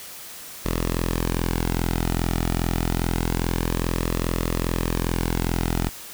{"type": "tone with flanger", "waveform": "sawtooth", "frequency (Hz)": 42.44, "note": "F1", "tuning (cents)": -49, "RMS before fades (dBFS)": -24, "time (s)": [0.65, 5.89], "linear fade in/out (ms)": 0, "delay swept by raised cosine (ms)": [1.3, 1.89], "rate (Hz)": 0.27, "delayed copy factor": -0.55, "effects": ["white hiss -39 dBFS RMS until 6.13 s"]}